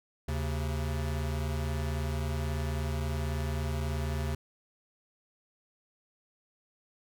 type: tone pair together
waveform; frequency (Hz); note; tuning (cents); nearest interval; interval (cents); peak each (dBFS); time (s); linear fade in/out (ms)
square; 76 / 134.56; D#2 / C3; -40 / +49; minor seventh; 989; -32 / -36; 0.28-4.35; 5
effects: none